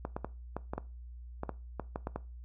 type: clicks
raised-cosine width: 1 ms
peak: -21 dBFS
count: 12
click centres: 0.051 / 0.165 / 0.246 / 0.566 / 0.735 / 0.78 / 1.434 / 1.493 / 1.797 / 1.959 / 2.071 / 2.16 s
effects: noise-tail reverb RT60 0.3 s tail -19 dB re dry + added 60 Hz sine -44 dBFS peak until 2.44 s